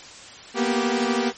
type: tone cluster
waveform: sawtooth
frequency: 232.7 / 245 / 389 Hz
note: A#3 / B3 / G4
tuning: -3 / -14 / -13 cents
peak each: -21 dBFS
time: 0.54-1.33 s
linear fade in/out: 50 ms
effects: white hiss -42 dBFS RMS until 1.37 s + MP3 32 kbps